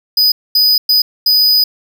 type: tone bursts at uneven times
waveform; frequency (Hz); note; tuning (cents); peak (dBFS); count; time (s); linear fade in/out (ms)
square; 4978; D#8; 0; -8; 4; 0.17-0.32 / 0.55-0.78 / 0.89-1.02 / 1.26-1.64; 5
effects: none